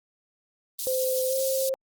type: high-pass noise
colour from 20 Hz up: white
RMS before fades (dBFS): -31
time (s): 0.79-1.69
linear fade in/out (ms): 0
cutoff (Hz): 4000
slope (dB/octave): 24
type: tone with pitch glide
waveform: sine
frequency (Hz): 516 to 530.8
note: C5 to C5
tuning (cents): -24 to +25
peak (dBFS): -24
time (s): 0.87-1.74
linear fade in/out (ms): 0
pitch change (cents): +49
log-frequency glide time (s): 1.28-1.34
effects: Opus 24 kbps